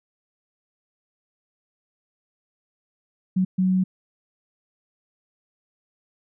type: tone bursts at uneven times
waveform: sine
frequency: 186.1 Hz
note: F#3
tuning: 10 cents sharp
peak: -17 dBFS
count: 2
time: 3.36-3.45 / 3.58-3.84 s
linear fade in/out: 10 ms
effects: none